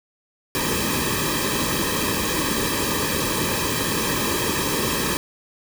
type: noise with comb filter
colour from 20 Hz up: pink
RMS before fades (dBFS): -23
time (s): 0.55-5.17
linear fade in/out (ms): 0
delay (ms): 1.4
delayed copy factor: -1
effects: none